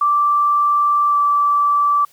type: tone with pitch glide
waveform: sine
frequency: 1170 to 1161.2 Hz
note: D6 to D6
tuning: -7 to -20 cents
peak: -12 dBFS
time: 0.01-2.05 s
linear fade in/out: 5 ms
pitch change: -13 cents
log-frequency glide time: 1.09-1.16 s
effects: white hiss -53 dBFS RMS until 2.12 s